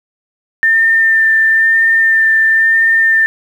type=tone with vibrato; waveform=sine; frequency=1796 Hz; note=A6; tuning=35 cents sharp; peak=-7 dBFS; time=0.63-3.26 s; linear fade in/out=0 ms; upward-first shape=sine; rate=1 Hz; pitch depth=13 cents each way; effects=7-bit